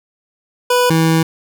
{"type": "tone pair in turn", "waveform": "25% pulse", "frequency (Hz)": [493.6, 162.31], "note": ["B4", "E3"], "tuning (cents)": [-1, -27], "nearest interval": "octave + perfect fifth", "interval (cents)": 1926, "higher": "first", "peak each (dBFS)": -7, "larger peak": "neither", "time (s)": [[0.7, 0.9], [0.9, 1.23]], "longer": "second", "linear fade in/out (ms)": 5, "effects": []}